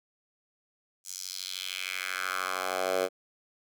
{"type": "tone with high-pass filter sweep", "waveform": "10% pulse", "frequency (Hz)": 93, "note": "F#2", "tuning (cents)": 9, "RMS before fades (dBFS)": -33, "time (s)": [1.04, 3.09], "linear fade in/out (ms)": 50, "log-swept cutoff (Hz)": [6900, 490], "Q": 2.4, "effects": []}